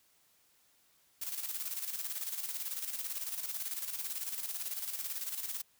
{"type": "noise with tremolo", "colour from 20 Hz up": "blue", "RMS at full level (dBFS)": -37, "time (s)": [1.21, 5.62], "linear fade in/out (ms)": 10, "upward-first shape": "square", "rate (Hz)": 18, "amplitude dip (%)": 55, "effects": ["white hiss -69 dBFS RMS until 5.79 s"]}